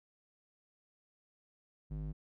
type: tone with band-pass filter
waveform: square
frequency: 51.3 Hz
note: G#1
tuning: 21 cents flat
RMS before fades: -40 dBFS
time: 1.9-2.13 s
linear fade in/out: 20 ms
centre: 120 Hz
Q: 2.1
effects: none